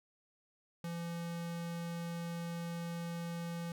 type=tone; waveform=square; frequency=169.7 Hz; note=F3; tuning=49 cents flat; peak=-39 dBFS; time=0.84-3.72 s; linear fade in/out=2 ms; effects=none